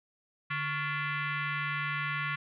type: tone with frequency modulation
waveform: sine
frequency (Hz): 146.83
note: D3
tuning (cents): 0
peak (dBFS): -30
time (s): 0.5-2.36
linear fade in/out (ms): 10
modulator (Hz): 629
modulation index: 3.8
effects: none